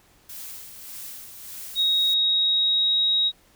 blue noise with tremolo, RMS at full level -37 dBFS, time 0.29-2.14 s, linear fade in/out 5 ms, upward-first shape sine, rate 1.7 Hz, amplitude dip 50%
sine tone with pitch glide, 3774 to 3798 Hz, A#7 to A#7, +21 to +32 cents, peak -18 dBFS, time 1.75-3.32 s, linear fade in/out 50 ms, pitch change +11 cents, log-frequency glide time 1.93-2.99 s
effects pink hiss -58 dBFS RMS until 3.55 s

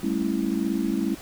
sine chord, A dominant seventh, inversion third, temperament just, 198 / 220 / 275 / 330 Hz, G3 / A3 / C#4 / E4, +18 / 0 / -14 / +2 cents, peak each -28 dBFS, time 0.03-1.15 s, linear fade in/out 5 ms, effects pink hiss -43 dBFS RMS until 1.21 s

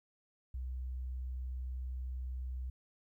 sine tone, 63.4 Hz, B1, 46 cents sharp, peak -37 dBFS, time 0.54-2.7 s, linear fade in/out 5 ms, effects 13-bit

